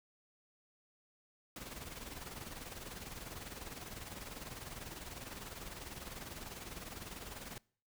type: noise with tremolo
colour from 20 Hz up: pink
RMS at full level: -45 dBFS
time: 1.56-7.58 s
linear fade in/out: 2 ms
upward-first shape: sine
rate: 20 Hz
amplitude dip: 60%
effects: noise-tail reverb RT60 0.5 s tail -25 dB re dry